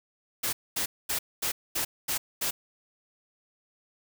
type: noise bursts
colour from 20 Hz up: white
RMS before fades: -29 dBFS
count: 7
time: 0.43-2.51 s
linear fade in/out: 10 ms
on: 100 ms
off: 230 ms
effects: none